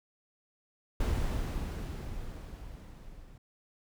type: noise with level ramp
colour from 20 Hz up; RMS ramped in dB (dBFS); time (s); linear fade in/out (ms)
brown; -28 to -52; 1-3.38; 5
effects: none